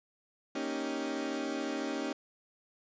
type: chord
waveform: 30% pulse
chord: Eb dominant seventh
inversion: second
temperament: equal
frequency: 233.1 / 277.2 / 311.1 / 392 Hz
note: Bb3 / Db4 / Eb4 / G4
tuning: 0 / 0 / 0 / 0 cents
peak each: -39 / -34 / -36 / -38 dBFS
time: 0.55-2.13 s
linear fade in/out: 5 ms
effects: resampled to 16000 Hz